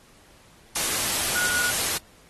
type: tone in noise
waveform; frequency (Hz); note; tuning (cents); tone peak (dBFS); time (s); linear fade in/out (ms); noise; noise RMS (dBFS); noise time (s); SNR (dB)
sine; 1451; F#6; -34; -25; 1.35-1.71; 10; white; -25; 0.75-1.98; -3
effects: pink hiss -55 dBFS RMS until 2.29 s + AAC 32 kbps